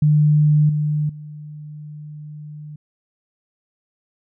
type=tone with level steps; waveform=sine; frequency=150.3 Hz; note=D3; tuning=40 cents sharp; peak=-11 / -17 / -32 dBFS; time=0.02-2.76 s; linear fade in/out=5 ms; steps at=0.69 / 1.09 s; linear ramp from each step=5 ms; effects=none